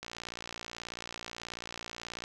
click train, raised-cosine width 0.2 ms, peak -22 dBFS, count 130, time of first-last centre 0.03-2.239 s, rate 58.4 Hz, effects none

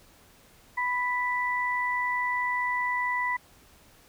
sine tone pair together, 990.6 / 1975.5 Hz, B5 / B6, +5 / 0 cents, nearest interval octave, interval 1195 cents, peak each -28 dBFS, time 0.77-3.37 s, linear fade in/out 10 ms, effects pink hiss -57 dBFS RMS until 4.08 s

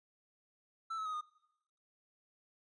triangle tone with pitch steps, 1326 / 1292 / 1258.8 / 1226.5 Hz, E6 / E6 / D#6 / D#6, +10 / -35 / +20 / -25 cents, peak -35 dBFS, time 0.9-1.212 s, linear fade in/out 10 ms, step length 78 ms, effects noise-tail reverb RT60 0.8 s tail -21 dB re dry + resampled to 22050 Hz

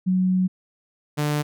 sine / sawtooth tone pair in turn, 185 / 148.49 Hz, F#3 / D3, 0 / +19 cents, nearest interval major third, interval 381 cents, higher first, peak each -17 dBFS, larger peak neither, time 0.06-0.48 / 1.17-1.43 s, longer first, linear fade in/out 20 ms, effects none

